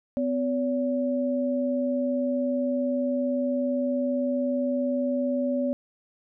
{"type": "tone pair together", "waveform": "sine", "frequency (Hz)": [253.5, 569], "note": ["B3", "C#5"], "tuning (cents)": [45, 45], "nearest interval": "octave + major second", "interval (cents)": 1400, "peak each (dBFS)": [-25, -27], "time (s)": [0.17, 5.73], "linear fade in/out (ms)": 0, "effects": []}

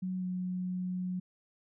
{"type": "tone with pitch glide", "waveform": "sine", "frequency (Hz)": [185, 182.45], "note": ["F#3", "F#3"], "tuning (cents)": [0, -24], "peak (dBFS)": -32, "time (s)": [0.02, 1.2], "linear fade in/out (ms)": 10, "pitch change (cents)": -24, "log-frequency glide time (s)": [0.18, 0.25], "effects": []}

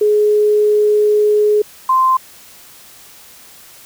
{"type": "tone pair in turn", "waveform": "sine", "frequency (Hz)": [420.4, 1041.4], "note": ["G#4", "C6"], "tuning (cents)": [21, -8], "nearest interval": "octave + major third", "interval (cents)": 1571, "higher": "second", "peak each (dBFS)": -9, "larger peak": "neither", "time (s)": [[0.01, 1.62], [1.89, 2.17]], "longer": "first", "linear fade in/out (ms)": 5, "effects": ["white hiss -41 dBFS RMS until 3.85 s"]}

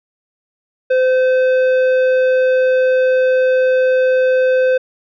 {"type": "tone with tanh clipping", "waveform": "sine", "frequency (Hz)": 514, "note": "C5", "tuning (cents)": -31, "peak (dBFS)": -12, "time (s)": [0.9, 4.78], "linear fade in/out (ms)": 10, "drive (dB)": 10, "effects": []}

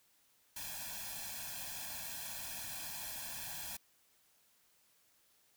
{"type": "noise with comb filter", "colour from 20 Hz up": "white", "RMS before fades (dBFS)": -44, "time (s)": [0.56, 3.77], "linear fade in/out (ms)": 5, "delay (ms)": 1.2, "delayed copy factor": 1, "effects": ["white hiss -71 dBFS RMS until 5.56 s"]}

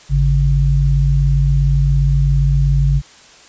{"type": "tone pair together", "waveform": "sine", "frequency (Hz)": [52.4, 140], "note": ["G#1", "C#3"], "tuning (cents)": [16, 18], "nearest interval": "octave + perfect fourth", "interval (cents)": 1702, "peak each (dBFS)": -13, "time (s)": [0.09, 3.02], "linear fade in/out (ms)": 50, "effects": ["white hiss -43 dBFS RMS until 3.48 s", "resampled to 16000 Hz"]}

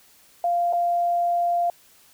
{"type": "tone with dropouts", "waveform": "sine", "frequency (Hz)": 695, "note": "F5", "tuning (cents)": -9, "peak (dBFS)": -19, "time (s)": [0.44, 1.7], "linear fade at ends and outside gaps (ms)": 2, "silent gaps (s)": [0.727, 0.733], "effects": ["white hiss -55 dBFS RMS until 2.13 s"]}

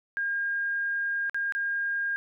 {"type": "tone with dropouts", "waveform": "sine", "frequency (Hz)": 1615, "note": "G#6", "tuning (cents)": -49, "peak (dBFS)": -26, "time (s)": [0.17, 2.16], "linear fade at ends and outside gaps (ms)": 0, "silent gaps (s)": [[1.296, 1.345], [1.523, 1.55]], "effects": []}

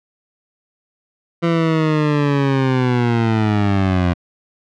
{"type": "linear sweep", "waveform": "20% pulse", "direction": "down", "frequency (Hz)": [169.8, 86.7], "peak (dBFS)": -9, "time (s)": [1.42, 4.14], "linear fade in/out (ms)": 20, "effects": ["low-pass 3000 Hz 12 dB/octave"]}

